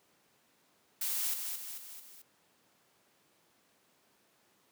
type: noise with echo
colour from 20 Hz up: blue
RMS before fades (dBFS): -34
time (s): 1.01-1.34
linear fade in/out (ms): 5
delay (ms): 220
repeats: 4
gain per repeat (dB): -5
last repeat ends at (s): 2.22
effects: pink hiss -69 dBFS RMS until 4.71 s + high-pass 200 Hz 12 dB/octave